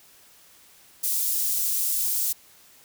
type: high-pass noise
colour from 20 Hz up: white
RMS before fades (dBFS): -25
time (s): 1.03-2.33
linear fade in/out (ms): 10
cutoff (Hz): 7400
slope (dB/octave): 12
effects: white hiss -54 dBFS RMS until 2.84 s